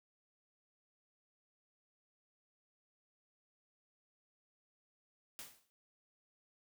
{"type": "noise with exponential decay", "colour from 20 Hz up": "white", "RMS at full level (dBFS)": -45, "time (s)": [5.39, 5.7], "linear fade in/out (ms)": 0, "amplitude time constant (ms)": 66, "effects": []}